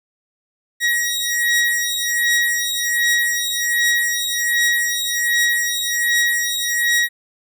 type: beating tone pair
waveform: sawtooth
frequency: 1900 / 1901.3 Hz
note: A#6 / A#6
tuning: +33 / +34 cents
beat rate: 1.3 Hz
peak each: -16 dBFS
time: 0.8-7.09 s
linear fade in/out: 50 ms
effects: none